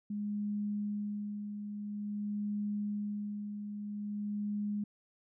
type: tone with tremolo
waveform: sine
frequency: 206.9 Hz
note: G#3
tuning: 6 cents flat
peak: -32 dBFS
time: 0.1-4.84 s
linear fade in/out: 5 ms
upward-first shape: sine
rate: 0.49 Hz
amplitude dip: 50%
effects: none